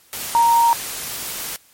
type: tone in noise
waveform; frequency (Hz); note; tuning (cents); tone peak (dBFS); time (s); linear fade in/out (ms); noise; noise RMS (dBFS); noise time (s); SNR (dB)
sine; 932.3; A#5; 0; -11; 0.35-0.73; 0; white; -28; 0.13-1.56; +14
effects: white hiss -53 dBFS RMS until 1.73 s + MP3 64 kbps